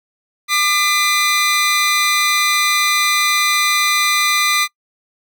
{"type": "tone pair together", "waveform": "20% pulse", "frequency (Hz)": [1198, 2015], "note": ["D6", "B6"], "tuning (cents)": [34, 34], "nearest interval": "major sixth", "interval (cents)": 900, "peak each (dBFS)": [-11, -11], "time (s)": [0.48, 4.68], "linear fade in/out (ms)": 50, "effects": ["noise-tail reverb RT60 0.1 s tail -24 dB re dry"]}